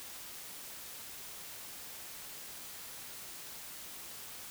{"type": "silence", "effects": ["white hiss -47 dBFS RMS until 4.5 s"]}